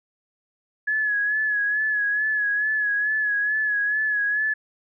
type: tone with vibrato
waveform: sine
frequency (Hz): 1695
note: G#6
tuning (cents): +35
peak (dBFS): -20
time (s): 0.87-4.54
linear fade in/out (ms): 10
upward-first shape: sine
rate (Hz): 2.3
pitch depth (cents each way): 42
effects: none